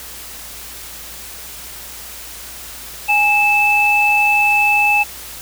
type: tone pair together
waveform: sine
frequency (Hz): 827 / 2626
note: G#5 / E7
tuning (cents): -8 / -7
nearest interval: octave + minor sixth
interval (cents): 2001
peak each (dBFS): -16 / -12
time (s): 3.08-5.04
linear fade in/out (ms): 20
effects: added 58 Hz sine -43 dBFS peak until 5.41 s + white hiss -33 dBFS RMS until 5.41 s